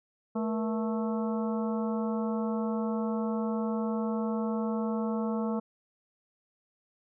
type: harmonic tone with a mistuned harmonic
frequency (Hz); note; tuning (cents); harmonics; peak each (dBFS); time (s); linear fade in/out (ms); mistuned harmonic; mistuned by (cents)
220; A3; 0; 1 / 2 / 3 / 4 / 5 / 6; -29 / -35 / -39 / -41 / -43 / -45; 0.35-5.6; 10; 2; +120
effects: none

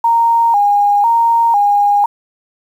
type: tone with vibrato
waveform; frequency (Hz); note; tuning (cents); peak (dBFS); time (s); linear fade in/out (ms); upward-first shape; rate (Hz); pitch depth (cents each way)
sine; 870; A5; -20; -8; 0.04-2.06; 5; square; 1; 110
effects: 7-bit

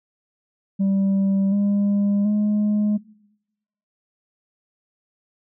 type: tone with pitch steps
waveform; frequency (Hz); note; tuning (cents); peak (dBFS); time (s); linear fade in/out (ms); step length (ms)
sine; 195.2 / 202.1 / 209.2; G3 / G#3 / G#3; -7 / -47 / +13; -14; 0.79-2.98; 20; 730
effects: noise-tail reverb RT60 0.9 s tail -23 dB re dry + tanh soft clip ceiling -16 dBFS

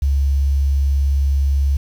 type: tone with quantisation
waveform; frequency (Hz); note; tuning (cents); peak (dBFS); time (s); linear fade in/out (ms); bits
sine; 69.3; C#2; 0; -13; 0.02-1.77; 5; 7
effects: none

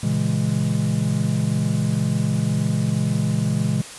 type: chord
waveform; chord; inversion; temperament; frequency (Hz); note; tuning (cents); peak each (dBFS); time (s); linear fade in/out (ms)
triangle; A# half-diminished seventh; none; equal; 116.54 / 138.59 / 164.81 / 207.7; A#2 / C#3 / E3 / G#3; 0 / 0 / 0 / 0; -22; 0.03-3.82; 5
effects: white hiss -37 dBFS RMS until 3.98 s + resampled to 24000 Hz

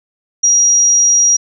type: tone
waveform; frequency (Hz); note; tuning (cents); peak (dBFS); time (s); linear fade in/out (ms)
sine; 5730; F8; +44; -7; 0.43-1.37; 10
effects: none

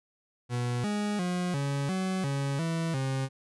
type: tone with pitch steps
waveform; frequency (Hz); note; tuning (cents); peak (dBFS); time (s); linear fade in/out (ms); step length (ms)
40% pulse; 121.9 / 207.5 / 179.1 / 140.4 / 187.9 / 139.2 / 164.7 / 133.7; B2 / G#3 / F3 / C#3 / F#3 / C#3 / E3 / C3; -22 / -1 / +44 / +22 / +27 / +8 / -1 / +38; -27; 0.49-3.29; 50; 350
effects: resampled to 24000 Hz

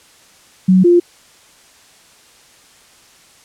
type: tone pair in turn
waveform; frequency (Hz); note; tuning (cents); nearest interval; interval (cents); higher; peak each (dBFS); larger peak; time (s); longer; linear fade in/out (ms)
sine; 186.1 / 349.1; F#3 / F4; +10 / -1; major seventh; 1089; second; -6; neither; 0.68-0.84 / 0.84-1; neither; 10
effects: white hiss -47 dBFS RMS until 3.44 s + low-pass 9000 Hz 12 dB/octave

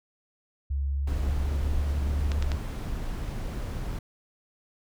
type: tone with pitch glide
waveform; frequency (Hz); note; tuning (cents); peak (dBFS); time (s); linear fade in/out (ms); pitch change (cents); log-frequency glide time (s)
sine; 69.3 to 71.7; C#2 to D2; 0 to -41; -25; 0.7-2.57; 10; +59; 0.91-1.64
type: noise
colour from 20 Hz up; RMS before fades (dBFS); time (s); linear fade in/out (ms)
brown; -32; 1.07-3.99; 5
type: clicks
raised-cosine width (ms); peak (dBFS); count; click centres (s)
0.2; -17; 3; 2.318 / 2.425 / 2.518
effects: none

